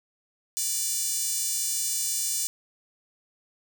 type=tone with high-pass filter; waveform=5% pulse; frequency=587.3 Hz; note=D5; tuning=in tune; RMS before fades=-28 dBFS; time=0.57-2.47 s; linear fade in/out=0 ms; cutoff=8500 Hz; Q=1.2; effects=none